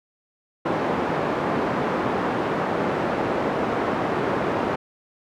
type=band-pass noise; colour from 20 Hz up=pink; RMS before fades=-24 dBFS; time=0.65-4.76 s; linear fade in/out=10 ms; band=230 to 1200 Hz; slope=12 dB/octave; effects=none